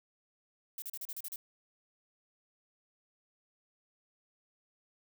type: noise bursts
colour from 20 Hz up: violet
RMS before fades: -41 dBFS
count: 8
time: 0.78-1.36 s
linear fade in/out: 2 ms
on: 41 ms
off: 36 ms
effects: none